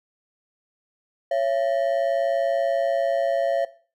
triangle ring-modulated tone, 614 Hz, D#5, 23 cents flat, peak -15 dBFS, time 1.31-3.65 s, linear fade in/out 5 ms, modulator 60.2 Hz, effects noise-tail reverb RT60 0.4 s tail -17 dB re dry

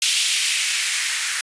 violet noise with band-pass filter sweep, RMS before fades -21 dBFS, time 0.02-1.41 s, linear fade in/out 2 ms, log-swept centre 3000 to 1700 Hz, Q 2.2, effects resampled to 22050 Hz

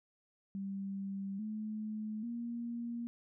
sine tone with pitch steps, 196 / 215 / 235.8 Hz, G3 / A3 / A#3, 0 / -40 / +20 cents, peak -37 dBFS, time 0.55-3.07 s, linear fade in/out 0 ms, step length 840 ms, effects none

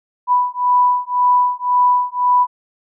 sine beating tone pair, 987.8 / 989.7 Hz, B5 / B5, 0 / +3 cents, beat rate 1.9 Hz, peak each -15 dBFS, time 0.27-2.47 s, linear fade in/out 50 ms, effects none

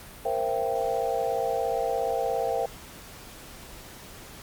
sine chord, C dominant seventh, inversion third, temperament equal with one note detuned, 466.2 / 523.3 / 674.7 / 784 Hz, Bb4 / C5 / E5 / G5, 0 / 0 / +40 / 0 cents, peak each -30 dBFS, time 0.25-2.66 s, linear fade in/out 5 ms, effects pink hiss -45 dBFS RMS until 4.42 s + Opus 48 kbps

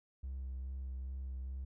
triangle tone with vibrato, 65.41 Hz, C2, in tune, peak -36 dBFS, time 0.23-1.65 s, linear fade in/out 10 ms, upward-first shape sine, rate 2.4 Hz, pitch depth 23 cents each way, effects tanh soft clip ceiling -35 dBFS

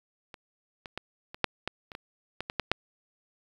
clicks, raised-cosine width 0.3 ms, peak -27 / -24 / -18 / -25 / -6 / -14 / -26 / -22 / -17 / -17 / -11 / -6 dBFS, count 12, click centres 0.342 / 0.858 / 0.976 / 1.345 / 1.443 / 1.676 / 1.918 / 1.951 / 2.406 / 2.499 / 2.597 / 2.716 s, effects 8-bit

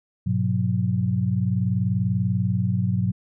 sine tone cluster, 102.2 / 122.7 / 182.4 Hz, G#2 / B2 / F#3, -27 / -11 / -24 cents, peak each -24 dBFS, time 0.26-3.12 s, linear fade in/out 10 ms, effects none

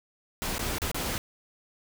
pink noise with dropouts, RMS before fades -31 dBFS, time 0.42-1.18 s, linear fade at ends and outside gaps 0 ms, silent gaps 0.582-0.593 / 0.784-0.818 / 0.915-0.945 s, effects none

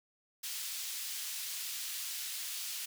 pink high-pass noise, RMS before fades -40 dBFS, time 0.43-2.86 s, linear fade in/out 10 ms, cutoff 3400 Hz, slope 12 dB/octave, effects none

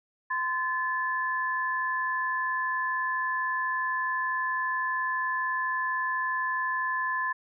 sine tone pair together, 1030.4 / 1734 Hz, C6 / A6, -27 / -26 cents, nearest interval major sixth, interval 901 cents, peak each -29 / -29 dBFS, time 0.3-7.33 s, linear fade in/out 10 ms, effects none

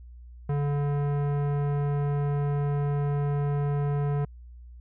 sine tone with tanh clipping, 143.8 Hz, D3, 36 cents flat, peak -26 dBFS, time 0.49-4.25 s, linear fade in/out 5 ms, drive 17 dB, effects added 60 Hz sine -43 dBFS peak until 4.8 s

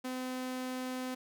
sawtooth tone, 255.5 Hz, C4, 41 cents flat, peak -32 dBFS, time 0.04-1.15 s, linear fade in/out 10 ms, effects none

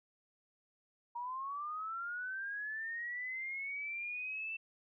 sine linear sweep, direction up, 940 to 2673 Hz, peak -38 dBFS, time 1.15-4.57 s, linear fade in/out 10 ms, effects none

